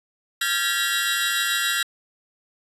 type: tone cluster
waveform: 25% pulse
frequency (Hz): 1383 / 1592 / 1700 / 1920 / 3847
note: F6 / G6 / G#6 / B6 / B7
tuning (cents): -17 / +26 / +40 / -49 / -46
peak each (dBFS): -24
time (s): 0.41-1.83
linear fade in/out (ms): 5
effects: resampled to 32000 Hz